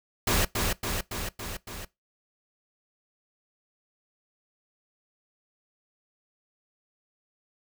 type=noise with echo; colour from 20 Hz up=pink; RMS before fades=-24 dBFS; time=0.27-0.45 s; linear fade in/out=5 ms; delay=280 ms; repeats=5; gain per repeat=-3 dB; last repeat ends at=1.85 s; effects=noise-tail reverb RT60 0.2 s tail -21 dB re dry